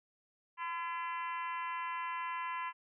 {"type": "harmonic tone", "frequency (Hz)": 339, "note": "E4", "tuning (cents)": 49, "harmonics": [3, 4, 5, 6, 7, 8, 9], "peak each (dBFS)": [-37, -49, -47, -47, -50, -50, -57], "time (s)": [0.57, 2.73], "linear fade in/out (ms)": 50, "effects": []}